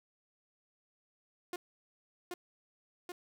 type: tone with echo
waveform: sawtooth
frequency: 355.5 Hz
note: F4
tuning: 31 cents sharp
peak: -33 dBFS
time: 1.53-1.56 s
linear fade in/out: 2 ms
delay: 780 ms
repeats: 2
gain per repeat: -2 dB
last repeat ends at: 3.12 s
effects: none